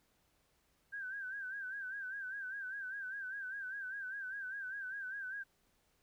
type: tone with vibrato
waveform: sine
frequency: 1571 Hz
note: G6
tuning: 3 cents sharp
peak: -40 dBFS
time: 0.92-5.44 s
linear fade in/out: 20 ms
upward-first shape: sine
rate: 5 Hz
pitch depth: 88 cents each way
effects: pink hiss -75 dBFS RMS until 6.02 s